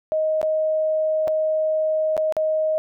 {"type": "tone with dropouts", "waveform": "sine", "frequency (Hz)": 626, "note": "D#5", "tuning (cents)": 10, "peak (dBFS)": -18, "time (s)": [0.12, 2.78], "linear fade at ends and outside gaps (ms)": 0, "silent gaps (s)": [[0.415, 0.429], [1.275, 1.28], [2.167, 2.177], [2.324, 2.367]], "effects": []}